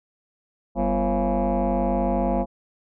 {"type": "tone with frequency modulation", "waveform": "sine", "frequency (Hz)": 246, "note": "B3", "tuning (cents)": -7, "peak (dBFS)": -18, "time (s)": [0.75, 2.46], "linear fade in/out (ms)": 50, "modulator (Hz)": 147, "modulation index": 3.9, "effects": ["tanh soft clip ceiling -16 dBFS"]}